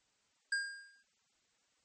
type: tone with exponential decay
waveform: square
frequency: 1612 Hz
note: G6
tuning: 48 cents sharp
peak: -30 dBFS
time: 0.52-1.03 s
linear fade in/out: 5 ms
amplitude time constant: 110 ms
effects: white hiss -75 dBFS RMS until 1.84 s + MP3 32 kbps